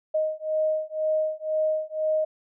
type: beating tone pair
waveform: sine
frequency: 622.3 / 624.3 Hz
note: D#5 / D#5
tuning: 0 / +6 cents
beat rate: 2 Hz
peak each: -26 dBFS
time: 0.14-2.25 s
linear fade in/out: 10 ms
effects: none